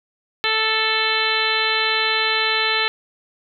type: harmonic tone with a mistuned harmonic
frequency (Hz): 440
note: A4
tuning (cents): 0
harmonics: 1 / 2 / 3 / 4 / 5 / 6 / 7 / 8 / 9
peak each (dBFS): -28 / -28 / -26 / -24 / -25 / -26 / -26 / -27 / -25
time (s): 0.44-2.88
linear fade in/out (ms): 0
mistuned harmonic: 9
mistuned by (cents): +35
effects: none